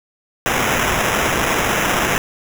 white noise with sample-and-hold, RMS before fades -18 dBFS, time 0.46-2.18 s, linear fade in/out 0 ms, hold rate 4410 Hz, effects none

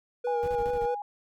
triangle tone with vibrato, 482.2 Hz, B4, 41 cents flat, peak -25 dBFS, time 0.24-0.95 s, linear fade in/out 10 ms, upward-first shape sine, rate 4.7 Hz, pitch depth 33 cents each way
sine tone with tremolo, 822 Hz, G#5, 18 cents flat, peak -28 dBFS, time 0.27-1.02 s, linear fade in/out 2 ms, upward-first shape triangle, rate 3.8 Hz, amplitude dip 45%
brown noise bursts, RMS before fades -39 dBFS, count 6, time 0.43-0.856 s, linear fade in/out 0 ms, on 46 ms, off 30 ms
effects none

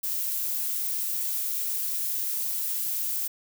violet noise, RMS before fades -29 dBFS, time 0.03-3.28 s, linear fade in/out 10 ms, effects none

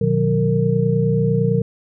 sine tone cluster, 122.7 / 153.2 / 182.4 / 459.4 Hz, B2 / D#3 / F#3 / A#4, -11 / -27 / -24 / -25 cents, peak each -20 dBFS, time 0.01-1.62 s, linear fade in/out 5 ms, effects none

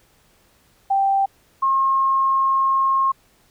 sine tone pair in turn, 784 / 1075.2 Hz, G5 / C6, 0 / +47 cents, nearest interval perfect fourth, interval 547 cents, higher second, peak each -15 dBFS, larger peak neither, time 0.9-1.26 / 1.62-3.12 s, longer second, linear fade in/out 10 ms, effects pink hiss -58 dBFS RMS until 3.5 s

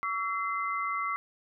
sine tone cluster, 1137 / 1329 / 2063 Hz, C#6 / E6 / C7, +44 / +14 / -25 cents, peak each -31 / -35 / -35 dBFS, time 0.03-1.16 s, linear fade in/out 0 ms, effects none

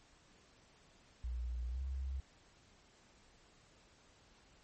sine tone with pitch glide, 60.1 to 66.3 Hz, B1 to C2, -46 to +23 cents, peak -37 dBFS, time 1.24-2.2 s, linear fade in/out 0 ms, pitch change +169 cents, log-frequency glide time 1.7-1.8 s, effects pink hiss -66 dBFS RMS until 4.63 s + MP3 32 kbps

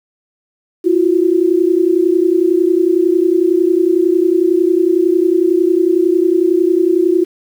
sine tone pair together, 336.2 / 367.2 Hz, E4 / F#4, +34 / -13 cents, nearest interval major second, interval 153 cents, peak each -12 dBFS, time 0.84-7.25 s, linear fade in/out 20 ms, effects 7-bit

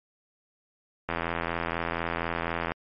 click train, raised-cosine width 0.5 ms, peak -13 dBFS, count 138, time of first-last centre 1.09-2.719 s, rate 84.1 Hz, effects MP3 32 kbps

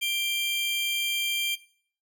45% pulse tone pair together, 2370 / 3177 Hz, D7 / G7, +15 / +23 cents, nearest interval perfect fourth, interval 508 cents, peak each -28 / -27 dBFS, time 0.01-1.56 s, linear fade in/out 20 ms, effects noise-tail reverb RT60 0.5 s tail -18 dB re dry

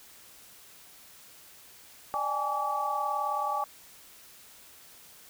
sine tone cluster, 597 / 810 / 849 / 1148 Hz, D5 / G#5 / G#5 / D6, +28 / -43 / +38 / -40 cents, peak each -38 / -33 / -33 / -31 dBFS, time 2.14-3.64 s, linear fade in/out 0 ms, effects white hiss -53 dBFS RMS until 5.29 s

